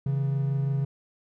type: tone pair together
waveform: triangle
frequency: 136.69 / 162.7 Hz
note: C#3 / E3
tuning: -24 / -22 cents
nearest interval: minor third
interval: 302 cents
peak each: -22 / -31 dBFS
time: 0.06-0.85 s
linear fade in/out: 5 ms
effects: none